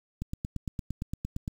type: click train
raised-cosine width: 5 ms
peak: -20 dBFS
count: 12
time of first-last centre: 0.22-1.479 s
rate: 8.74 Hz
effects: 8-bit